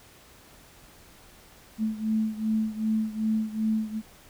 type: beating tone pair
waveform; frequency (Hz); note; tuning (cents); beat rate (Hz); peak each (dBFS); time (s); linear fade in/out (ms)
sine; 217.8 / 220.4; A3 / A3; -17 / +3; 2.6; -26 / -29; 1.78-4.02; 50
effects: pink hiss -53 dBFS RMS until 4.29 s